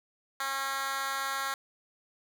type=tone with high-pass filter; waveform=10% pulse; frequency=271.5 Hz; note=C#4; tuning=36 cents flat; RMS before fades=-33 dBFS; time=0.4-1.54 s; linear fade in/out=2 ms; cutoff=1200 Hz; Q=1.2; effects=none